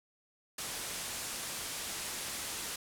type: low-pass noise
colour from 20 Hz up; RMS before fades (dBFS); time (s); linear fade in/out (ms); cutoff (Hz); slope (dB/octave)
white; -40; 0.58-2.76; 5; 11000; 24
effects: none